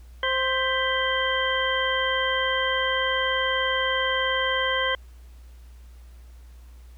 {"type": "harmonic tone with a mistuned harmonic", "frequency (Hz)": 523.3, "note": "C5", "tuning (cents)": 0, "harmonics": [1, 2, 3, 4, 6], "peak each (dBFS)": [-28, -28, -28, -28, -28], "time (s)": [0.23, 4.95], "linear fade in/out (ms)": 2, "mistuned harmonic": 4, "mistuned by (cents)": -88, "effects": ["added 60 Hz sine -43 dBFS peak until 6.97 s", "pink hiss -60 dBFS RMS until 6.97 s"]}